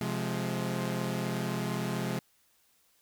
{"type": "chord", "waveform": "sawtooth", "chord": "F minor", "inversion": "second", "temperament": "equal with one note detuned", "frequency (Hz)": [130.81, 174.61, 210.4], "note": ["C3", "F3", "Ab3"], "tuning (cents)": [0, 0, 23], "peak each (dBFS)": -31, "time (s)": [0.01, 2.19], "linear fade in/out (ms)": 2, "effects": ["white hiss -68 dBFS RMS until 3.01 s"]}